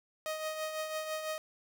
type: tone with tremolo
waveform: sawtooth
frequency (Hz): 625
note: D#5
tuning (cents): +8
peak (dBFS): -29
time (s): 0.26-1.38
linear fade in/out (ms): 0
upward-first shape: triangle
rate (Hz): 6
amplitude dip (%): 55
effects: none